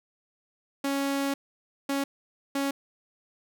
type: tone bursts at uneven times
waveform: sawtooth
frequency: 277.2 Hz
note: C#4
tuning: in tune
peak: -22 dBFS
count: 3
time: 0.84-1.34 / 1.89-2.04 / 2.55-2.71 s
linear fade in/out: 5 ms
effects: none